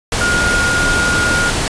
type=tone in noise; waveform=sine; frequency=1425 Hz; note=F6; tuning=34 cents sharp; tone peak=-14 dBFS; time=0.21-1.5 s; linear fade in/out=2 ms; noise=pink; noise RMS=-17 dBFS; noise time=0.12-1.68 s; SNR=0 dB; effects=resampled to 22050 Hz

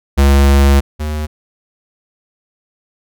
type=tone pair in turn; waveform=square; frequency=69.5 / 76.01 Hz; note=C#2 / D#2; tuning=+5 / -40 cents; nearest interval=major second; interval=155 cents; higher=second; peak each=-7 / -18 dBFS; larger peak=first; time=0.17-0.81 / 0.99-1.27 s; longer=first; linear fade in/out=20 ms; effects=none

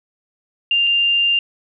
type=tone pair in turn; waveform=sine; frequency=2794 / 2794 Hz; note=F7 / F7; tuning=0 / 0 cents; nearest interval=unison; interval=0 cents; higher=neither; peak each=-13 dBFS; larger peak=neither; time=0.71-0.87 / 0.87-1.39 s; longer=second; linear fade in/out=2 ms; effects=none

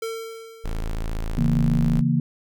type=tone with exponential decay; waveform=square; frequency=451.6 Hz; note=A4; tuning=45 cents sharp; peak=-26 dBFS; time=0.02-1.31 s; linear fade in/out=5 ms; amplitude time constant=280 ms
type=tone; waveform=45% pulse; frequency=27.37 Hz; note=A0; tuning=8 cents flat; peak=-24 dBFS; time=0.64-2.01 s; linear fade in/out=10 ms
type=chord; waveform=sine; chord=A# diminished; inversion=first; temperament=equal; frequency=138.59 / 164.81 / 233.1 Hz; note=C#3 / E3 / A#3; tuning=0 / 0 / 0 cents; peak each=-22 dBFS; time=1.38-2.2 s; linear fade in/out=2 ms
effects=none

